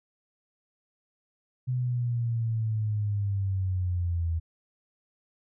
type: linear sweep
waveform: sine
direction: down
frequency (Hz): 127.1 to 81.4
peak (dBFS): -25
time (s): 1.67-4.4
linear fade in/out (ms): 20
effects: none